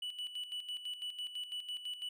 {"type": "tone with tremolo", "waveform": "triangle", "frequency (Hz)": 2960, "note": "F#7", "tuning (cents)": 0, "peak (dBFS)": -36, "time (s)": [0.02, 2.09], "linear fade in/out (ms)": 5, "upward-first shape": "square", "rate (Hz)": 6, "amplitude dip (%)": 65, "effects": []}